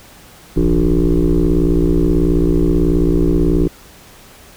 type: tone with frequency modulation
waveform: sine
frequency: 167.9 Hz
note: E3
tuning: 32 cents sharp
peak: -9 dBFS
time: 0.56-3.68 s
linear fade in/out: 10 ms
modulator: 58.5 Hz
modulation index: 3.8
effects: tanh soft clip ceiling -6 dBFS + pink hiss -42 dBFS RMS until 4.56 s